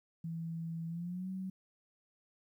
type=tone with pitch glide; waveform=sine; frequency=164.9 to 188.33 Hz; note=E3 to F#3; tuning=+1 to +31 cents; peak=-37 dBFS; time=0.24-1.5 s; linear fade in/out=5 ms; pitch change=+230 cents; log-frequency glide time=0.88-1.29 s; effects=12-bit